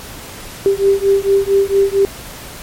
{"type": "beating tone pair", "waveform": "sine", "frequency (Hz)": [392, 396.4], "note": ["G4", "G4"], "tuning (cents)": [0, 19], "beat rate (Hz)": 4.4, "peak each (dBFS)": -13, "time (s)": [0.66, 2.05], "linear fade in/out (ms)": 0, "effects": ["pink hiss -32 dBFS RMS until 2.62 s", "MP3 64 kbps"]}